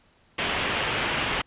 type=low-pass noise; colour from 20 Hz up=white; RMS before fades=-27 dBFS; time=0.38-1.42 s; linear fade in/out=10 ms; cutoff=3300 Hz; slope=48 dB/octave; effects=pink hiss -61 dBFS RMS until 1.46 s + resampled to 8000 Hz